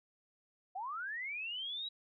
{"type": "linear sweep", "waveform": "sine", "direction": "up", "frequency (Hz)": [710, 3900], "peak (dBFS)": -38, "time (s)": [0.75, 1.89], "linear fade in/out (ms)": 10, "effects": []}